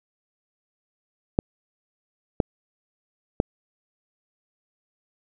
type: clicks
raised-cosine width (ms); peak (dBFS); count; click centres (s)
2; -5; 3; 1.389 / 2.402 / 3.401
effects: none